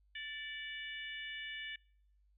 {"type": "harmonic tone with a mistuned harmonic", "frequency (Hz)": 587.3, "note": "D5", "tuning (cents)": 0, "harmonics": [3, 4, 5, 6], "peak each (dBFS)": [-45, -48, -47, -52], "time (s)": [0.15, 1.76], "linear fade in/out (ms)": 5, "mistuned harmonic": 4, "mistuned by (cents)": -37, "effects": ["noise-tail reverb RT60 0.7 s tail -26 dB re dry", "added 50 Hz sine -67 dBFS peak until 2.37 s"]}